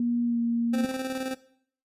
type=tone with pitch glide; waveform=sine; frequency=238.3 to 234.1 Hz; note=A#3 to A#3; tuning=+38 to +8 cents; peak=-23 dBFS; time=0-0.85 s; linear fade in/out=2 ms; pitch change=-30 cents; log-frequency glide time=0.24-0.39 s
type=tone with tremolo; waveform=25% pulse; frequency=261.6 Hz; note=C4; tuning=in tune; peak=-24 dBFS; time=0.73-1.35 s; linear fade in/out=10 ms; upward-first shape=square; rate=19 Hz; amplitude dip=45%
effects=noise-tail reverb RT60 0.6 s tail -18 dB re dry + resampled to 32000 Hz

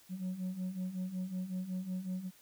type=beating tone pair; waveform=sine; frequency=181.2 / 186.6 Hz; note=F#3 / F#3; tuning=-36 / +15 cents; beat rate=5.4 Hz; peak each=-39 / -35 dBFS; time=0.09-2.31 s; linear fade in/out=50 ms; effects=tanh soft clip ceiling -33 dBFS + white hiss -62 dBFS RMS until 2.41 s

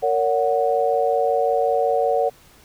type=tone cluster; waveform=sine; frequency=461.6 / 567 / 738 Hz; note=A#4 / C#5 / F#5; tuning=-17 / +39 / -5 cents; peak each=-21 dBFS; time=0.02-2.3 s; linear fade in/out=20 ms; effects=pink hiss -51 dBFS RMS until 2.64 s

